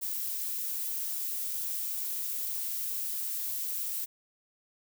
violet noise, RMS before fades -34 dBFS, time 0.01-4.06 s, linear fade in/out 20 ms, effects none

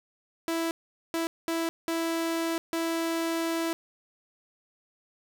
sawtooth tone bursts at uneven times, 330.3 Hz, E4, 4 cents sharp, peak -23 dBFS, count 5, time 0.48-0.71 / 1.14-1.27 / 1.48-1.69 / 1.88-2.58 / 2.73-3.73 s, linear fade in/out 0 ms, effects none

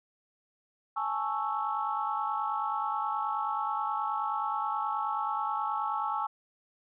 sine chord, A major seventh, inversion third, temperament equal, 830.6 / 880 / 1108.7 / 1318.5 Hz, G#5 / A5 / C#6 / E6, 0 / 0 / 0 / 0 cents, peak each -34 dBFS, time 0.96-6.27 s, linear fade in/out 10 ms, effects tanh soft clip ceiling -18 dBFS

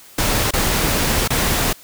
pink noise with dropouts, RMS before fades -18 dBFS, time 0.18-1.73 s, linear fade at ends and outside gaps 5 ms, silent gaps 0.509-0.534 / 1.278-1.303 s, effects white hiss -44 dBFS RMS until 1.83 s

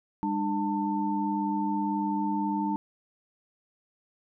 sine tone cluster, 202.2 / 300.5 / 894 Hz, G#3 / D4 / A5, -46 / +40 / +27 cents, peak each -30 dBFS, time 0.23-2.76 s, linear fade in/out 0 ms, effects none

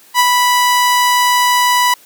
sawtooth tone with ADSR envelope, 986 Hz, B5, 3 cents flat, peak -3 dBFS, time 0.14-1.94 s, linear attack 54 ms, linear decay 36 ms, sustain -3 dB, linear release 4 ms, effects white hiss -45 dBFS RMS until 2.05 s + high-pass 150 Hz 12 dB/octave

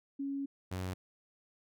sine / sawtooth tone pair in turn, 277.2 / 92.5 Hz, C#4 / F#2, 0 / 0 cents, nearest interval octave + perfect fifth, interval 1900 cents, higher first, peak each -34 / -32 dBFS, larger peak second, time 0.19-0.46 / 0.71-0.94 s, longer first, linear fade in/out 10 ms, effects none

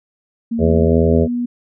sine tone with pitch glide, 230.5 to 242.2 Hz, A#3 to B3, -19 to -34 cents, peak -17 dBFS, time 0.51-1.46 s, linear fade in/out 10 ms, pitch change +85 cents, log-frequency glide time 0.82-0.89 s
harmonic tone, 82.41 Hz, E2, in tune, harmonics 1 / 2 / 3 / 4 / 5 / 6 / 7 / 8, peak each -16 / -18 / -27 / -26 / -17 / -20 / -22 / -26 dBFS, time 0.58-1.28 s, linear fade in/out 50 ms
effects none

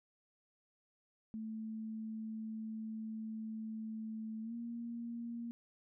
sine tone with pitch glide, 220 to 234.4 Hz, A3 to A#3, 0 to +10 cents, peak -40 dBFS, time 1.34-5.51 s, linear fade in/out 0 ms, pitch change +110 cents, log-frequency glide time 4.42-4.54 s, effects none

